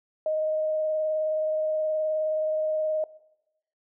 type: tone with vibrato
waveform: sine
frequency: 622.3 Hz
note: D#5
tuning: in tune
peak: -23 dBFS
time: 0.26-3.04 s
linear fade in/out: 2 ms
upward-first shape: sine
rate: 19 Hz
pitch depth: 11 cents each way
effects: noise-tail reverb RT60 0.9 s tail -19 dB re dry